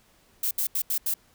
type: noise bursts at uneven times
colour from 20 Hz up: violet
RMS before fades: -26 dBFS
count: 5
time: 0.43-0.51 / 0.58-0.67 / 0.75-0.82 / 0.9-0.98 / 1.06-1.14 s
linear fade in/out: 5 ms
effects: pink hiss -61 dBFS RMS until 1.34 s